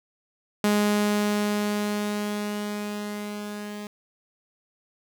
sawtooth tone with level ramp, 207.7 Hz, G#3, in tune, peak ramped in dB -15 to -30 dBFS, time 0.64-3.87 s, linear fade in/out 2 ms, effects 8-bit

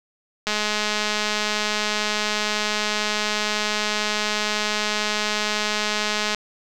click train, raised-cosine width 0.2 ms, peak -6 dBFS, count 1241, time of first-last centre 0.47-6.347 s, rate 211 Hz, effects none

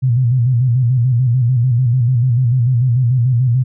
sine tone with vibrato, 123.5 Hz, B2, in tune, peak -10 dBFS, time 0.02-3.64 s, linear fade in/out 20 ms, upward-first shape square, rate 6.8 Hz, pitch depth 86 cents each way, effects none

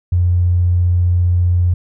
triangle tone with tanh clipping, 88.5 Hz, F2, 23 cents sharp, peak -10 dBFS, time 0.12-1.74 s, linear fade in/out 5 ms, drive 3 dB, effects none

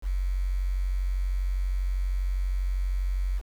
sine tone with quantisation, 46.25 Hz, F#1, in tune, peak -24 dBFS, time 0.02-3.42 s, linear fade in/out 50 ms, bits 8, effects none

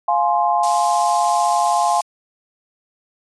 sine chord, F minor, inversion none, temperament just, 698.5 / 838.1 / 1047.7 Hz, F5 / Ab5 / C6, 0 / +16 / +2 cents, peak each -18 / -18 / -20 dBFS, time 0.08-2.01 s, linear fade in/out 5 ms
pink high-pass noise, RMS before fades -29 dBFS, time 0.63-2.02 s, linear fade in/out 5 ms, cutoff 5300 Hz, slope 12 dB/octave
effects resampled to 22050 Hz

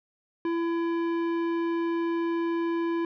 triangle tone with tanh clipping, 335.8 Hz, E4, 32 cents sharp, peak -27 dBFS, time 0.45-3.05 s, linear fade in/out 2 ms, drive 18 dB, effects none

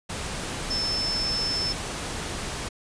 sine tone in noise, 5280 Hz, E8, 2 cents sharp, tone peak -25 dBFS, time 0.7-1.73 s, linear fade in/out 10 ms, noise pink, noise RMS -32 dBFS, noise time 0.09-2.69 s, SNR +4 dB, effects resampled to 22050 Hz

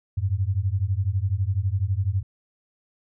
sine beating tone pair, 90.9 / 102.9 Hz, F#2 / G#2, -30 / -16 cents, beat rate 12 Hz, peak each -24 dBFS, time 0.17-2.23 s, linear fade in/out 10 ms, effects none

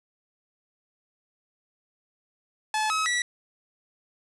sawtooth tone with pitch steps, 862 / 1281 / 1946 Hz, A5 / E6 / B6, -36 / -50 / -26 cents, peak -20 dBFS, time 2.74-3.22 s, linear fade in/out 2 ms, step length 160 ms, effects resampled to 24000 Hz + 8-bit

